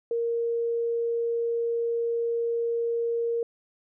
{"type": "tone", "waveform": "sine", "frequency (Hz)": 466.2, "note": "A#4", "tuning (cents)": 0, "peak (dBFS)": -24, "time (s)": [0.11, 3.43], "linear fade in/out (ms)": 2, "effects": []}